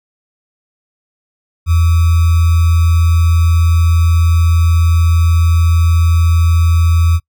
sine tone with sample-and-hold, 83.3 Hz, E2, 19 cents sharp, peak -7 dBFS, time 1.66-7.2 s, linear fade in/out 50 ms, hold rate 1225 Hz, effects noise-tail reverb RT60 0.1 s tail -25 dB re dry

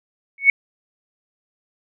sine tone with exponential growth, 2217 Hz, C#7, in tune, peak -4 dBFS, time 0.38-0.5 s, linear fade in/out 2 ms, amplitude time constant 25 ms, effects none

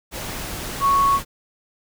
sine tone in noise, 1108.7 Hz, C#6, in tune, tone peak -14 dBFS, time 0.8-1.2 s, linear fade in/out 50 ms, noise pink, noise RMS -30 dBFS, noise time 0.11-1.25 s, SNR +13 dB, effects none

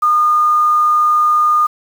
sine tone with quantisation, 1219 Hz, D#6, 36 cents flat, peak -9 dBFS, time 0.02-1.67 s, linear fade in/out 10 ms, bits 6, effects none

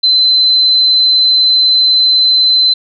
sine tone, 4058 Hz, B7, 46 cents sharp, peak -6 dBFS, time 0.03-2.74 s, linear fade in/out 10 ms, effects none

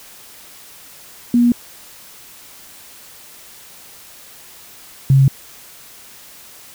sine tone pair in turn, 240 / 135.28 Hz, B3 / C#3, -49 / -42 cents, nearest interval minor seventh, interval 993 cents, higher first, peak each -9 / -7 dBFS, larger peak second, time 1.34-1.52 / 5.1-5.28 s, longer neither, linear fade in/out 2 ms, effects white hiss -41 dBFS RMS until 6.74 s

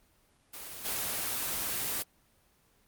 white noise with level steps, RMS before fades -43 / -33 dBFS, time 0.53-2.03 s, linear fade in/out 10 ms, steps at 0.84 s, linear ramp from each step 20 ms, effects pink hiss -67 dBFS RMS until 2.87 s + Opus 24 kbps

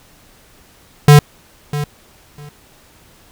square tone with echo, 146.7 Hz, D3, 2 cents flat, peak -3 dBFS, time 1.08-1.19 s, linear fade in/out 2 ms, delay 650 ms, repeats 2, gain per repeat -15 dB, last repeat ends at 2.49 s, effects pink hiss -48 dBFS RMS until 3.31 s

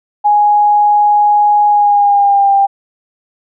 sine tone with pitch glide, 830.6 to 793.1 Hz, G#5 to G5, 0 to +20 cents, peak -6 dBFS, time 0.24-2.67 s, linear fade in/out 20 ms, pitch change -80 cents, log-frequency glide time 1.68-2.53 s, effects none

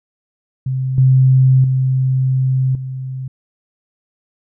sine tone with level steps, 130.81 Hz, C3, in tune, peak -16 / -7 / -12 / -22 dBFS, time 0.66-3.28 s, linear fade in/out 5 ms, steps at 0.98 / 1.64 / 2.75 s, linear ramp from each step 2 ms, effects none

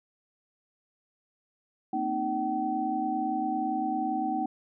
sine tone cluster, 231.2 / 261.3 / 308.9 / 763 Hz, A#3 / C4 / D#4 / G5, -14 / -2 / -12 / -47 cents, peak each -35 / -36 / -32 / -29 dBFS, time 1.93-4.46 s, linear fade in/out 5 ms, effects none

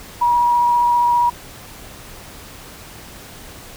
sine tone with vibrato, 960 Hz, B5, 49 cents flat, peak -12 dBFS, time 0.21-1.3 s, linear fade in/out 10 ms, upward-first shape sine, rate 15 Hz, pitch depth 11 cents each way, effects pink hiss -38 dBFS RMS until 3.76 s

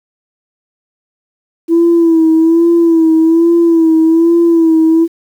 sine tone with vibrato, 330 Hz, E4, 2 cents sharp, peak -4 dBFS, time 1.68-5.08 s, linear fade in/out 50 ms, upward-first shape sine, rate 1.2 Hz, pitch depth 51 cents each way, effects tanh soft clip ceiling -2 dBFS + 7-bit

